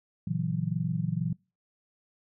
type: chord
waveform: sine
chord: F# dominant seventh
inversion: first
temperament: equal with one note detuned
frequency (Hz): 116.54 / 138.59 / 163.01 / 185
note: A#2 / C#3 / E3 / F#3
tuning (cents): 0 / 0 / -19 / 0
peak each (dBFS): -34 / -35 / -30 / -33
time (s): 0.27-1.33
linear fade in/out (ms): 5
effects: noise-tail reverb RT60 0.3 s tail -25 dB re dry